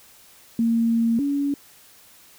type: tone pair in turn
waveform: sine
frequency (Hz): 230 / 282.9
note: A#3 / C#4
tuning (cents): -23 / +35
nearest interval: major third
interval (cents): 358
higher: second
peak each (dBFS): -17 / -20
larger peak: first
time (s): 0.59-1.19 / 1.19-1.54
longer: first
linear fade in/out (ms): 2
effects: white hiss -51 dBFS RMS until 2.38 s